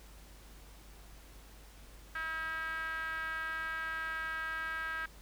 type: tone with band-pass filter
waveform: 5% pulse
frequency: 321.5 Hz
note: E4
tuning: 43 cents flat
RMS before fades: -38 dBFS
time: 2.15-5.06 s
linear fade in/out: 5 ms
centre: 1500 Hz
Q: 8.1
effects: added 50 Hz sine -53 dBFS peak until 5.21 s + pink hiss -58 dBFS RMS until 5.21 s

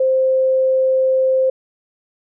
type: tone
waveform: sine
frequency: 523.3 Hz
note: C5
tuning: in tune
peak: -12 dBFS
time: 0-1.5 s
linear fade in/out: 5 ms
effects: none

